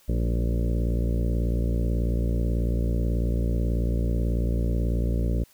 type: harmonic tone with a mistuned harmonic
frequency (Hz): 58.27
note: A#1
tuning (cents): 0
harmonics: 1 / 2 / 3 / 4 / 5 / 6 / 7 / 8 / 9 / 10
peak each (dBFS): -23 / -29 / -33 / -35 / -37 / -39 / -40 / -41 / -42 / -43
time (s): 0.08-5.44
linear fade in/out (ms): 10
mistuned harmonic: 4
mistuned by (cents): -58
effects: white hiss -58 dBFS RMS until 5.53 s